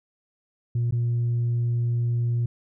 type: tone with dropouts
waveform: sine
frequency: 118.9 Hz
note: A#2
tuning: 35 cents sharp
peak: -19 dBFS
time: 0.75-2.46 s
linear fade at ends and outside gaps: 5 ms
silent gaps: 0.91-0.923 s
effects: tanh soft clip ceiling -19 dBFS